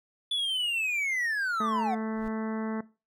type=linear sweep; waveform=triangle; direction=down; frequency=3470 to 698 Hz; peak=-25 dBFS; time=0.31-1.95 s; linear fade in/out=5 ms
type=harmonic tone; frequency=220 Hz; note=A3; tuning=in tune; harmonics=1 / 2 / 3 / 4 / 5 / 6 / 7 / 8 / 9; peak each=-31 / -37 / -41 / -43 / -45 / -47 / -48 / -49 / -50 dBFS; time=1.6-2.81 s; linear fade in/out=5 ms
type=noise with exponential growth; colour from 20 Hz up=brown; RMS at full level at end=-42 dBFS; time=2.04-2.28 s; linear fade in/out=0 ms; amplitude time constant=52 ms
effects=noise-tail reverb RT60 0.3 s tail -19 dB re dry